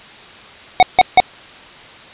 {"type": "tone bursts", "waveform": "square", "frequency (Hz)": 740, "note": "F#5", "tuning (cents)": 0, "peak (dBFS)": -4, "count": 3, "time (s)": [0.8, 1.201], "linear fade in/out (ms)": 0, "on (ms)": 27, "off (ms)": 160, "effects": ["white hiss -38 dBFS RMS until 2.13 s", "resampled to 8000 Hz"]}